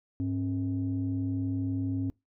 sine tone pair together, 102.13 / 270 Hz, G#2 / C#4, -29 / -45 cents, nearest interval octave + perfect fourth, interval 1684 cents, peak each -30 / -29 dBFS, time 0.2-2.1 s, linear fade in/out 0 ms, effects noise-tail reverb RT60 0.2 s tail -24 dB re dry + tanh soft clip ceiling -22 dBFS

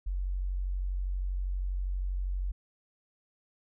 sine tone, 46.25 Hz, F#1, in tune, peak -29 dBFS, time 0.06-2.52 s, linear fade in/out 10 ms, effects none

